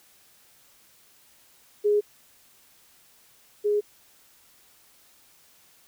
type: tone pair in turn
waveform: sine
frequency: 415.3 / 415.3 Hz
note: G#4 / G#4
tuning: 0 / 0 cents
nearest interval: unison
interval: 0 cents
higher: neither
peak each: -18 / -20 dBFS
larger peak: first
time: 1.84-2.01 / 3.64-3.81 s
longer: neither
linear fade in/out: 20 ms
effects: white hiss -58 dBFS RMS until 5.87 s